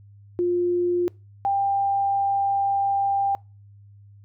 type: tone pair in turn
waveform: sine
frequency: 352.6 / 793.4 Hz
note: F4 / G5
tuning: +17 / +21 cents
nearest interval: octave + major second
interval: 1404 cents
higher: second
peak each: -19 dBFS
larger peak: neither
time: 0.39-1.08 / 1.45-3.35 s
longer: second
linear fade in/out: 0 ms
effects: noise-tail reverb RT60 0.3 s tail -25 dB re dry + added 101 Hz sine -46 dBFS peak until 4.24 s